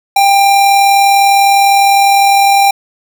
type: tone with amplitude modulation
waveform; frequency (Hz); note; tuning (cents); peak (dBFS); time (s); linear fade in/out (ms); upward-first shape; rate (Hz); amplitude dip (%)
square; 794; G5; +22; -5; 0.16-2.71; 5; sine; 39.9; 25
effects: none